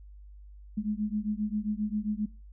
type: beating tone pair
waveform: sine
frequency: 207.7 / 215.2 Hz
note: G#3 / A3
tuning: 0 / -38 cents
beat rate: 7.5 Hz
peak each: -31 / -31 dBFS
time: 0.77-2.26 s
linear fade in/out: 10 ms
effects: noise-tail reverb RT60 0.3 s tail -21 dB re dry + added 50 Hz sine -46 dBFS peak until 2.52 s